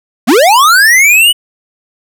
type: linear sweep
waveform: square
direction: up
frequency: 196.2 to 2997 Hz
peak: -4 dBFS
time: 0.27-1.33 s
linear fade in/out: 20 ms
effects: none